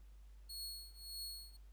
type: tone with tremolo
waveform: sawtooth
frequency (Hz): 4339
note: C#8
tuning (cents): -38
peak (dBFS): -40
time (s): 0.49-1.57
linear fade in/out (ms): 10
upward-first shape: triangle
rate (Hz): 1.7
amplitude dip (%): 95
effects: added 50 Hz sine -55 dBFS peak until 1.72 s + pink hiss -75 dBFS RMS until 1.72 s